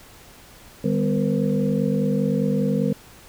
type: tone cluster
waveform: sine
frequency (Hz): 152.5 / 200.5 / 250.5 / 468 / 513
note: D#3 / G3 / B3 / A#4 / C5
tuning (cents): -34 / +39 / +25 / +7 / -34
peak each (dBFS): -25 / -22 / -25 / -27 / -30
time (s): 0.84-2.93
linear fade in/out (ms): 5
effects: pink hiss -47 dBFS RMS until 3.28 s